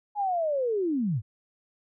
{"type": "linear sweep", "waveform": "sine", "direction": "down", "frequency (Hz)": [845, 91.9], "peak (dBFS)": -24, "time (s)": [0.15, 1.22], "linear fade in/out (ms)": 50, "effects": []}